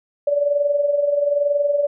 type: tone with amplitude modulation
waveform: sine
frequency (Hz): 577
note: D5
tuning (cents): -31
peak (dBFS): -13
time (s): 0.27-1.87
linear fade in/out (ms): 5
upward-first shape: sine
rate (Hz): 21.1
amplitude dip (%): 60
effects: none